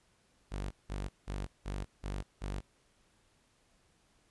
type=tone bursts; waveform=sawtooth; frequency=49 Hz; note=G1; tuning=in tune; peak=-32 dBFS; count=6; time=0.51-2.61 s; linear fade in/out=20 ms; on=200 ms; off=180 ms; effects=pink hiss -70 dBFS RMS until 4.3 s + resampled to 24000 Hz